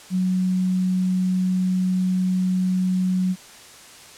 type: tone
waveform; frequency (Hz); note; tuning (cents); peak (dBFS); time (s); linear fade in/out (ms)
sine; 184.6; F#3; -4; -18; 0.1-3.36; 50
effects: white hiss -44 dBFS RMS until 4.17 s + low-pass 9000 Hz 12 dB/octave